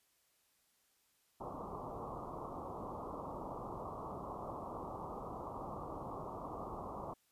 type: low-pass noise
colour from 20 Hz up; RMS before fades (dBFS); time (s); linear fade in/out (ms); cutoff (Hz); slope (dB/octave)
white; -45; 1.4-7.14; 10; 1200; 96
effects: white hiss -75 dBFS RMS until 7.31 s + resampled to 32000 Hz